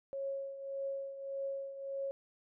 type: tone with tremolo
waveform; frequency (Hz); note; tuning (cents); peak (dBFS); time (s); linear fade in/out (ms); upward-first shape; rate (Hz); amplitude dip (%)
sine; 548; C#5; -20; -34; 0.13-2.11; 0; triangle; 1.7; 70
effects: none